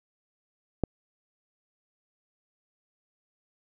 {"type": "click", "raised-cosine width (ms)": 2, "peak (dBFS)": -11, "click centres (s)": 0.837, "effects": []}